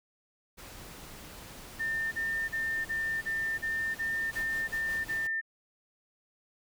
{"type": "noise", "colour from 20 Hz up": "pink", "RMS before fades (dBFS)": -47, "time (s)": [0.57, 4.44], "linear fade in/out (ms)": 20}
{"type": "tone bursts", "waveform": "sine", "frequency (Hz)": 1800, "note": "A6", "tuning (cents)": 39, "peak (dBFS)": -29, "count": 10, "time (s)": [1.79, 5.414], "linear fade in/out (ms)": 20, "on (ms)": 330, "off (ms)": 36}
{"type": "noise with tremolo", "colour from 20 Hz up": "pink", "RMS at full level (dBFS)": -44, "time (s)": [4.33, 5.27], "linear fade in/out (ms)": 2, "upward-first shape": "sine", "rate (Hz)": 5.4, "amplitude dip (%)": 35}
{"effects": []}